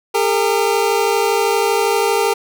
25% pulse tone pair together, 403.4 / 456 Hz, G4 / A#4, +50 / -38 cents, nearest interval major second, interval 212 cents, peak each -13 dBFS, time 0.14-2.34 s, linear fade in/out 10 ms, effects none

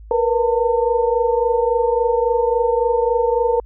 sine tone cluster, 466.9 / 490.5 / 901 Hz, A#4 / B4 / A5, +3 / -12 / +41 cents, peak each -18 / -18 / -21 dBFS, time 0.11-3.6 s, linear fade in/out 2 ms, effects added 53 Hz sine -36 dBFS peak until 3.65 s

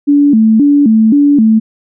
sine tone with vibrato, 251.7 Hz, B3, 33 cents sharp, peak -4 dBFS, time 0.07-1.6 s, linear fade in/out 20 ms, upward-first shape square, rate 1.9 Hz, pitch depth 230 cents each way, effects none

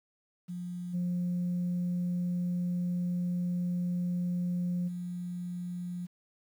sine tone with level steps, 177.2 Hz, F3, 25 cents sharp, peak -35 / -27 / -34 dBFS, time 0.48-6.07 s, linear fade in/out 20 ms, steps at 0.93 / 4.87 s, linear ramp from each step 20 ms, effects tanh soft clip ceiling -26 dBFS + 10-bit

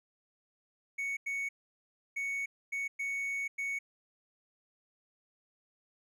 triangle tone bursts at uneven times, 2223 Hz, C#7, 4 cents sharp, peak -31 dBFS, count 6, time 0.98-1.17 / 1.26-1.49 / 2.16-2.46 / 2.72-2.88 / 2.99-3.48 / 3.58-3.79 s, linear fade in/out 10 ms, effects none

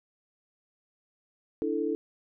sine chord, D suspended second, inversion none, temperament equal, 293.7 / 329.6 / 440 Hz, D4 / E4 / A4, 0 / 0 / 0 cents, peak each -32 / -31 / -30 dBFS, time 1.62-1.95 s, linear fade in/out 0 ms, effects none

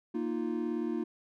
triangle chord, Bb suspended fourth, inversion none, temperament equal, 233.1 / 311.1 / 349.2 Hz, Bb3 / Eb4 / F4, 0 / 0 / 0 cents, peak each -33 dBFS, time 0.14-1.04 s, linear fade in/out 10 ms, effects none

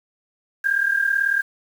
sine tone pair together, 1593.8 / 1632 Hz, G6 / G#6, +28 / -31 cents, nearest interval unison, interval 41 cents, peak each -19 / -22 dBFS, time 0.64-1.42 s, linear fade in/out 10 ms, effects 7-bit

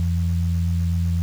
sine tone pair together, 86.78 / 169.6 Hz, F2 / E3, -10 / +50 cents, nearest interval octave, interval 1160 cents, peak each -19 / -25 dBFS, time 0-1.22 s, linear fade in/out 0 ms, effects 7-bit

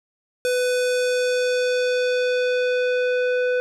square tone with low-pass filter sweep, 498.7 Hz, B4, 17 cents sharp, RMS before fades -21 dBFS, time 0.45-3.6 s, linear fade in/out 0 ms, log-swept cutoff 11000 to 2000 Hz, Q 1, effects none

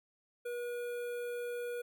square tone with notch filter, 482.8 Hz, B4, 39 cents flat, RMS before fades -39 dBFS, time 0.45-1.82 s, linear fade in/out 10 ms, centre 5300 Hz, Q 0.51, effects none

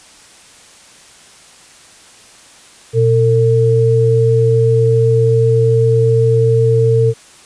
sine tone pair together, 119.53 / 451.3 Hz, A#2 / A4, +44 / +44 cents, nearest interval octave + major seventh, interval 2300 cents, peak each -11 dBFS, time 2.93-7.14 s, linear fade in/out 50 ms, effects white hiss -42 dBFS RMS until 7.45 s + resampled to 22050 Hz

